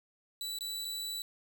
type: tone with dropouts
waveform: sawtooth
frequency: 3951 Hz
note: B7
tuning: in tune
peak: -33 dBFS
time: 0.41-1.22 s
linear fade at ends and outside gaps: 1 ms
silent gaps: 0.587-0.608 / 0.847-0.851 s
effects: none

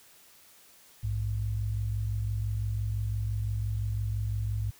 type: tone pair together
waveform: sine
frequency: 59.12 / 105 Hz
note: A#1 / G#2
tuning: +25 / +19 cents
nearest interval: minor seventh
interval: 994 cents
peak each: -33 / -29 dBFS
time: 1.03-4.71 s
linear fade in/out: 10 ms
effects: white hiss -57 dBFS RMS until 4.79 s

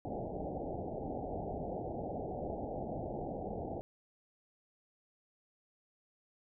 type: low-pass noise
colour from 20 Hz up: white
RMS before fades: -40 dBFS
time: 0.05-3.81 s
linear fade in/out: 0 ms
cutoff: 800 Hz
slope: 96 dB/octave
effects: none

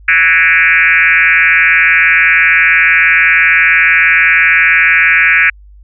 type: tone with frequency modulation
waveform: sine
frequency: 1989 Hz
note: B6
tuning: 12 cents sharp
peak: -5 dBFS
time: 0.08-5.5 s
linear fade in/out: 5 ms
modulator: 169 Hz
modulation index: 3
effects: added 50 Hz sine -35 dBFS peak until 5.83 s

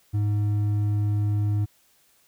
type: tone with hard clipping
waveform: triangle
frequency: 103.83 Hz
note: G#2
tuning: in tune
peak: -22 dBFS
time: 0.13-1.66 s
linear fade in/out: 20 ms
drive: 8 dB
effects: white hiss -62 dBFS RMS until 2.27 s

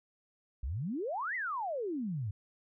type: exponential two-way sweep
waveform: sine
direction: up then down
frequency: 55.2 to 2072 to 94.3 Hz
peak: -33 dBFS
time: 0.63-2.31 s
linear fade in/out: 5 ms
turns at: 1.35 s
effects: none

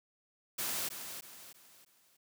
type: noise with echo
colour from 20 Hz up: white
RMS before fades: -36 dBFS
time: 0.58-0.89 s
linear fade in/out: 10 ms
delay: 320 ms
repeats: 4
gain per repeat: -8 dB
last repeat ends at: 2.17 s
effects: high-pass 100 Hz 12 dB/octave

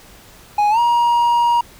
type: tone with pitch glide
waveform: triangle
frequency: 830.6 to 948.6 Hz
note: G#5 to A#5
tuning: 0 to +30 cents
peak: -10 dBFS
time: 0.58-1.61 s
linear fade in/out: 5 ms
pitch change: +230 cents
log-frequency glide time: 0.7-0.79 s
effects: pink hiss -44 dBFS RMS until 1.79 s

